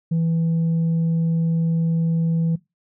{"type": "tone", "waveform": "sine", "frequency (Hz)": 164.81, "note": "E3", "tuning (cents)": 0, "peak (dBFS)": -15, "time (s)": [0.11, 2.56], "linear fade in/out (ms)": 10, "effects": ["noise-tail reverb RT60 0.2 s tail -20 dB re dry", "tanh soft clip ceiling -16 dBFS"]}